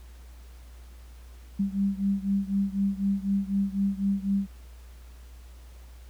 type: beating tone pair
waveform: sine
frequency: 196 / 200 Hz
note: G3 / G3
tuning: 0 / +35 cents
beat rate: 4 Hz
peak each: -26 / -28 dBFS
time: 1.59-4.47 s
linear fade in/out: 10 ms
effects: added 60 Hz sine -44 dBFS peak until 6.09 s + pink hiss -58 dBFS RMS until 6.09 s